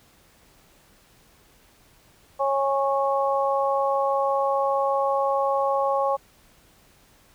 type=harmonic tone; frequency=274.9 Hz; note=C#4; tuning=14 cents flat; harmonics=2 / 3 / 4; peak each=-23 / -25 / -26 dBFS; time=2.39-6.17 s; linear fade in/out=20 ms; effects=pink hiss -57 dBFS RMS until 7.34 s